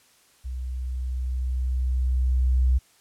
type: tone with level ramp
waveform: sine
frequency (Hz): 63.4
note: B1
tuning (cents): +46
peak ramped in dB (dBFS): -29 to -16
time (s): 0.44-2.79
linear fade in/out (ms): 20
effects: white hiss -59 dBFS RMS until 3 s + low-pass 11000 Hz 12 dB/octave